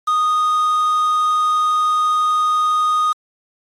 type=tone with quantisation; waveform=triangle; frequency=1239 Hz; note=D#6; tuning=8 cents flat; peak=-12 dBFS; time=0.07-3.13 s; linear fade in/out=10 ms; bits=5; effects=low-pass 9000 Hz 12 dB/octave + AAC 48 kbps